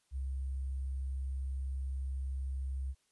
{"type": "tone with sample-and-hold", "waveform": "sine", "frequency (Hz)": 66.6, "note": "C2", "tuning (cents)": 31, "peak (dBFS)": -34, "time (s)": [0.11, 2.95], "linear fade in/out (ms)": 50, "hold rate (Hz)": 8820, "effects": ["white hiss -75 dBFS RMS until 3.11 s", "resampled to 24000 Hz"]}